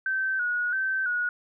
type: tone with vibrato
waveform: sine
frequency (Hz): 1500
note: F#6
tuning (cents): +23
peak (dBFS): -24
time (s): 0.06-1.29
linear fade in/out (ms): 2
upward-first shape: square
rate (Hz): 1.5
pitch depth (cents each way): 54
effects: none